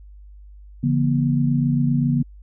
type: tone cluster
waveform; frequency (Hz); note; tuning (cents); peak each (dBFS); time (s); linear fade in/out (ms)
sine; 143 / 170.6 / 240.6; D3 / F3 / B3; -46 / -40 / -45; -19 / -25 / -20; 0.83-2.23; 10
effects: added 50 Hz sine -40 dBFS peak until 2.42 s